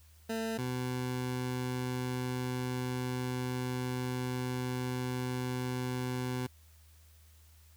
20% pulse tone pair in turn, 224.2 / 126.19 Hz, A3 / B2, +33 / +38 cents, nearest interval minor seventh, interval 995 cents, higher first, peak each -28 dBFS, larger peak neither, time 0.29-0.58 / 0.58-6.47 s, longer second, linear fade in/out 10 ms, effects added 78 Hz sine -57 dBFS peak until 7.76 s + white hiss -65 dBFS RMS until 7.76 s

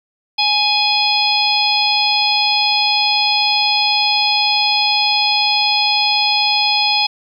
harmonic tone with a mistuned harmonic, 838 Hz, G#5, 15 cents sharp, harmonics 1 / 3 / 4 / 5 / 6, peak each -19 / -19 / -19 / -19 / -19 dBFS, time 0.38-7.07 s, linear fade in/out 10 ms, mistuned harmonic 3, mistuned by -15 cents, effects 8-bit

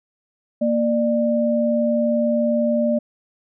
sine tone pair together, 233.1 / 595.6 Hz, A#3 / D5, 0 / +24 cents, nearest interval octave + major third, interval 1624 cents, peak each -19 dBFS, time 0.61-2.99 s, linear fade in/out 10 ms, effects none

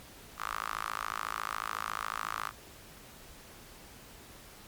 sawtooth tone with high-pass filter, 54 Hz, A1, 32 cents flat, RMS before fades -37 dBFS, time 0.37-2.52 s, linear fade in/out 50 ms, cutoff 1200 Hz, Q 5.3, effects pink hiss -52 dBFS RMS until 4.67 s + MP3 96 kbps

